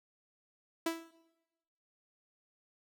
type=tone with exponential decay; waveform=sawtooth; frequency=329.6 Hz; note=E4; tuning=in tune; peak=-25 dBFS; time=0.86-1.11 s; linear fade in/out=5 ms; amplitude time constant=54 ms; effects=noise-tail reverb RT60 1.0 s tail -19 dB re dry